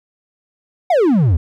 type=exponential sweep; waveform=triangle; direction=down; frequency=770 to 72.7 Hz; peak=-8 dBFS; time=0.9-1.37 s; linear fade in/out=5 ms; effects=none